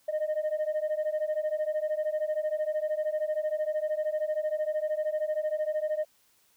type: beating tone pair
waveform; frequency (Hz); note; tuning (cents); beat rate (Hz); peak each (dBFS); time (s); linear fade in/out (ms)
sine; 608 / 621; D#5 / D#5; -40 / -3; 13; -28; 0.08-6.05; 10
effects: tanh soft clip ceiling -24 dBFS + white hiss -66 dBFS RMS until 6.56 s